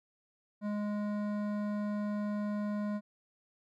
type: tone with hard clipping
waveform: sine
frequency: 207.7 Hz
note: G#3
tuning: in tune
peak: -34 dBFS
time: 0.61-3.01 s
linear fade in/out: 50 ms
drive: 13 dB
effects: none